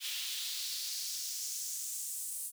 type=noise with high-pass filter sweep; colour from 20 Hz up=pink; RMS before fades=-39 dBFS; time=0-2.52 s; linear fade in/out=50 ms; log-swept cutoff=3100 to 9400 Hz; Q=2.3; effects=none